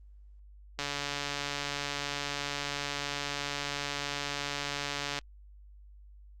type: click train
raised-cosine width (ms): 0.2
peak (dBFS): -16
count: 630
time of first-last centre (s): 0.79-5.189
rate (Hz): 143
effects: added 50 Hz sine -50 dBFS peak until 6.4 s + Opus 32 kbps